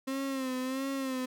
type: tone with vibrato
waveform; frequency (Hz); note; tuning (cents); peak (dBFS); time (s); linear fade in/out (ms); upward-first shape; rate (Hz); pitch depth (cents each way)
35% pulse; 263.9; C4; +15; -30; 0.07-1.26; 10; sine; 1.5; 59
effects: none